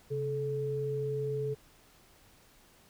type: tone pair together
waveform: sine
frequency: 134.9 / 432.5 Hz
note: C#3 / A4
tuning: -47 / -30 cents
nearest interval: octave + minor sixth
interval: 2017 cents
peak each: -35 / -32 dBFS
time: 0.1-1.55 s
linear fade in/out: 20 ms
effects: pink hiss -61 dBFS RMS until 2.89 s